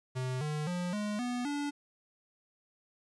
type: tone with pitch steps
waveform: square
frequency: 128.5 / 151.06 / 177.58 / 208.7 / 245.4 / 288.5 Hz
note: C3 / D3 / F3 / G#3 / B3 / D4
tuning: -31 / +49 / +29 / +9 / -11 / -31 cents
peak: -33 dBFS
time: 0.15-1.71 s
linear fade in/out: 20 ms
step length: 260 ms
effects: resampled to 22050 Hz + 11-bit